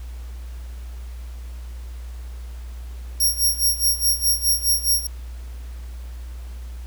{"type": "tone with tremolo", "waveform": "10% pulse", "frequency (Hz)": 5588, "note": "F8", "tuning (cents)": 0, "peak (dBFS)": -9, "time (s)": [3.2, 5.07], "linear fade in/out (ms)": 5, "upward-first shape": "sine", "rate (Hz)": 4.8, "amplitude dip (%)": 85, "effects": ["added 60 Hz sine -31 dBFS peak until 6.86 s", "pink hiss -50 dBFS RMS until 6.86 s"]}